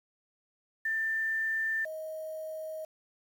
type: tone pair in turn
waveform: sine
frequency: 1784 / 630.7 Hz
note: A6 / D#5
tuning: +23 / +23 cents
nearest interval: octave + tritone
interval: 1800 cents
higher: first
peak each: -28 / -36 dBFS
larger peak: first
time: 0.85-1.85 / 1.85-2.85 s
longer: neither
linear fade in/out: 5 ms
effects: 9-bit